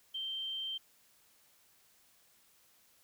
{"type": "tone", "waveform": "sine", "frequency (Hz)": 3136, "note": "G7", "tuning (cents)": 0, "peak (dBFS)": -36, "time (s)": [0.14, 0.78], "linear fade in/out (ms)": 10, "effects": ["white hiss -67 dBFS RMS until 3.03 s"]}